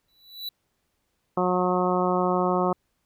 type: tone with exponential growth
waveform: square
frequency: 3951 Hz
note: B7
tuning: in tune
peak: -29 dBFS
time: 0.08-0.49 s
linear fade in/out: 5 ms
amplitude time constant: 88 ms
type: harmonic tone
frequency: 181.3 Hz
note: F#3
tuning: 35 cents flat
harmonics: 1 / 2 / 3 / 4 / 5 / 6 / 7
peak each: -27 / -26 / -28 / -28 / -31 / -29 / -32 dBFS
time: 1.37-2.73 s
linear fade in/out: 5 ms
effects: pink hiss -74 dBFS RMS until 3.05 s